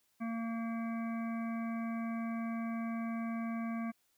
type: harmonic tone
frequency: 228.6 Hz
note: A#3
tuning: 34 cents flat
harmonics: 1 / 3 / 5 / 7 / 9 / 10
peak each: -35 / -46 / -47 / -53 / -55 / -53 dBFS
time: 0.2-3.92 s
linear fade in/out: 20 ms
effects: white hiss -75 dBFS RMS until 4.17 s